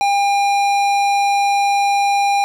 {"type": "tone with tanh clipping", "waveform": "sine", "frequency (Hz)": 803, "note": "G5", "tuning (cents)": 41, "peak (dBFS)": -15, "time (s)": [0.01, 2.44], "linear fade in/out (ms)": 0, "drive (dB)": 17, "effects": []}